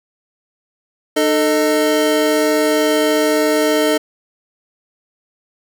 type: tone cluster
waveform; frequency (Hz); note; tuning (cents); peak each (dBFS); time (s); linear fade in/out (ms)
square; 302.5 / 442.3 / 619; D#4 / A4 / D#5; -49 / +9 / -9; -18; 1.16-3.98; 10
effects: none